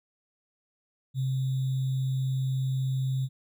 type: tone with sample-and-hold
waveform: sine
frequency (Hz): 131.8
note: C3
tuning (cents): +13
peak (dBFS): -25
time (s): 1.14-3.29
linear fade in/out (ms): 50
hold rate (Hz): 3675
effects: none